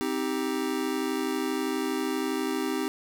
square chord, C minor, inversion none, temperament just, 261.6 / 314 / 392.4 Hz, C4 / Eb4 / G4, 0 / +16 / +2 cents, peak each -32 dBFS, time 0.01-2.88 s, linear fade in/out 0 ms, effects none

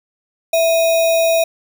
sine tone with sample-and-hold, 659.3 Hz, E5, in tune, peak -11 dBFS, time 0.53-1.44 s, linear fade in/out 5 ms, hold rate 3150 Hz, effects none

